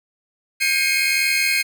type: tone cluster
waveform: 40% pulse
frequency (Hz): 1600 / 2132 / 2213 / 2498 / 4220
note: G6 / C7 / C#7 / D#7 / C8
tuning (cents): +35 / +32 / -3 / +6 / +14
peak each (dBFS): -27 / -21 / -22 / -22 / -24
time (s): 0.6-1.63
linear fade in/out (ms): 20
effects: none